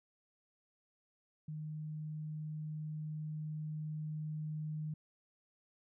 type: tone with level ramp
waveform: sine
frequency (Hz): 153.8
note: D#3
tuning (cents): -20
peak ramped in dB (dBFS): -40 to -37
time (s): 1.48-4.94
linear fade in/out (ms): 5
effects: none